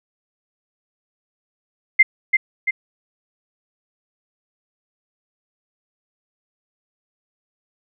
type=tone with echo; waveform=sine; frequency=2093 Hz; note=C7; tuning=in tune; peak=-6 dBFS; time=1.99-2.03 s; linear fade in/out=10 ms; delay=340 ms; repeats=2; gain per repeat=-5 dB; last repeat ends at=2.71 s; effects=none